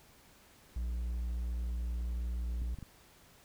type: tone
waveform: triangle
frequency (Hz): 59.4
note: A#1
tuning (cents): +33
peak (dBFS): -31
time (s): 0.76-2.75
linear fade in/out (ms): 5
type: clicks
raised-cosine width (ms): 5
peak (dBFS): -32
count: 3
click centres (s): 2.619 / 2.787 / 2.827
effects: pink hiss -61 dBFS RMS until 3.44 s